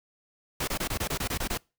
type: noise bursts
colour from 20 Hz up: pink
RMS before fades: -30 dBFS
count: 10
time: 0.6-1.576 s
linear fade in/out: 5 ms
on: 76 ms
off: 24 ms
effects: noise-tail reverb RT60 0.3 s tail -26 dB re dry